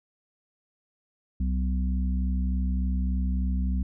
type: harmonic tone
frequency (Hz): 63.4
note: B1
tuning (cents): +46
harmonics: 1 / 3 / 4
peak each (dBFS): -24 / -31 / -38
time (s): 1.4-3.83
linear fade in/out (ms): 5
effects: none